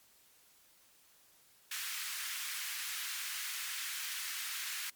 pink high-pass noise, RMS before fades -40 dBFS, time 1.71-4.9 s, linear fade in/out 5 ms, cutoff 1500 Hz, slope 24 dB/octave, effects white hiss -65 dBFS RMS until 4.95 s + MP3 96 kbps

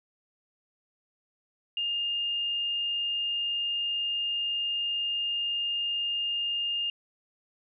sine tone, 2821 Hz, F7, 17 cents sharp, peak -27 dBFS, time 1.77-6.9 s, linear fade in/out 2 ms, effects none

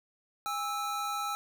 square tone pair together, 816 / 1311.5 Hz, G#5 / E6, -31 / -9 cents, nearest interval minor sixth, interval 822 cents, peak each -37 / -34 dBFS, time 0.46-1.35 s, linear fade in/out 0 ms, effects none

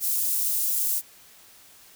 white high-pass noise, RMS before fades -25 dBFS, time 0-1.02 s, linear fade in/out 50 ms, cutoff 9000 Hz, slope 12 dB/octave, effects white hiss -52 dBFS RMS until 1.95 s

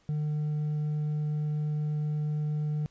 sine tone with hard clipping, 150.7 Hz, D3, 45 cents sharp, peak -28 dBFS, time 0.09-2.86 s, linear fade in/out 0 ms, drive 2 dB, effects pink hiss -66 dBFS RMS until 2.9 s + resampled to 16000 Hz

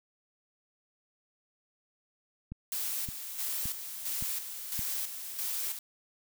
click train, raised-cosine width 5 ms, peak -27 dBFS, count 5, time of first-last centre 2.52-4.793 s, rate 1.76 Hz
blue noise with tremolo, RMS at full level -34 dBFS, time 2.72-5.79 s, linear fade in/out 2 ms, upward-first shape square, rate 1.5 Hz, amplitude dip 55%
effects none

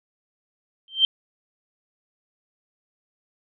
sine tone with exponential growth, 3136 Hz, G7, in tune, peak -10 dBFS, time 0.88-1.05 s, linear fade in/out 1 ms, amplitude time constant 35 ms, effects none

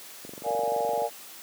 click train, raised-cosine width 2 ms, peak -26 dBFS, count 19, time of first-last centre 0.25-1.019 s, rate 23.4 Hz
sine chord, Bb dominant seventh, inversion none, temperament equal, 466.2 / 587.3 / 698.5 / 830.6 Hz, Bb4 / D5 / F5 / Ab5, 0 / 0 / 0 / 0 cents, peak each -30 dBFS, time 0.43-1.1 s, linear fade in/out 50 ms
effects white hiss -45 dBFS RMS until 1.42 s + high-pass 200 Hz 12 dB/octave

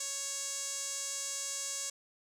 sawtooth tone with band-pass filter, 554.4 Hz, C#5, in tune, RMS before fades -38 dBFS, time 0-1.9 s, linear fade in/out 5 ms, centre 7100 Hz, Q 4, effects none

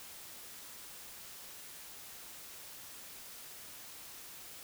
silence, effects white hiss -50 dBFS RMS until 4.63 s

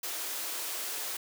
white high-pass noise, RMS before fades -36 dBFS, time 0.03-1.17 s, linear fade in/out 5 ms, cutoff 290 Hz, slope 48 dB/octave, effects none

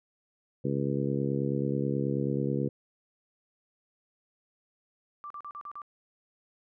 harmonic tone, 69.3 Hz, C#2, in tune, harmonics 2 / 3 / 4 / 5 / 6 / 7, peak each -31 / -33 / -34 / -35 / -36 / -36 dBFS, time 0.64-2.69 s, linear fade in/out 10 ms
sine tone bursts, 1174.7 Hz, D6, in tune, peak -38 dBFS, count 6, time 5.24-5.818 s, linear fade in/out 0 ms, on 63 ms, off 40 ms
effects none

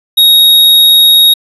square tone, 3764 Hz, A#7, 16 cents sharp, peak -3 dBFS, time 0.17-1.34 s, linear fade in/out 10 ms, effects resampled to 32000 Hz

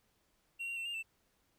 triangle tone with pitch steps, 2740 / 2760 / 2699 / 2805 / 2667 Hz, F7 / F7 / E7 / F7 / E7, -34 / -21 / +40 / +7 / +20 cents, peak -36 dBFS, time 0.59-1.03 s, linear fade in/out 20 ms, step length 88 ms, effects pink hiss -75 dBFS RMS until 1.58 s

